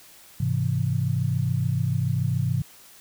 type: chord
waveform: sine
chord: Ab augmented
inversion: none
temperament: equal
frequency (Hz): 103.83 / 130.81 / 164.81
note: Ab2 / C3 / E3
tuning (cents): 0 / 0 / 0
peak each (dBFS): -26 / -24 / -28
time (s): 0.4-2.62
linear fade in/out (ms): 5
effects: white hiss -50 dBFS RMS until 3 s